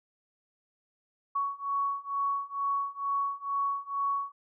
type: beating tone pair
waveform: sine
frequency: 1116 / 1118.2 Hz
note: C#6 / C#6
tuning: +11 / +15 cents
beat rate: 2.2 Hz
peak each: -32 / -31 dBFS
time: 1.35-4.32 s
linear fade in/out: 10 ms
effects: none